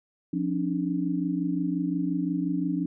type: tone cluster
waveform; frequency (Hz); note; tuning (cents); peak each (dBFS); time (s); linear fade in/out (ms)
sine; 175.4 / 273.4 / 299.1; F3 / C#4 / D4; +8 / -24 / +32; -29; 0.33-2.86; 5
effects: none